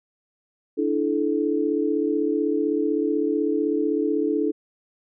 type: chord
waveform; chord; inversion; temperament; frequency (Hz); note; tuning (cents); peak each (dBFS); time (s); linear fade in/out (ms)
sine; D suspended second; none; equal with one note detuned; 293.7 / 329.6 / 432.7; D4 / E4 / A4; 0 / 0 / -29; -24 / -25 / -24; 0.77-4.52; 20
effects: none